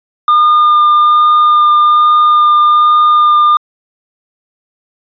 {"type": "tone with vibrato", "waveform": "triangle", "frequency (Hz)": 1209, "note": "D6", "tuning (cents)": 50, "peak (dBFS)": -3, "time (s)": [0.28, 3.57], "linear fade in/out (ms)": 2, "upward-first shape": "sine", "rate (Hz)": 1.2, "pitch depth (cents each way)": 9, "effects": ["resampled to 11025 Hz"]}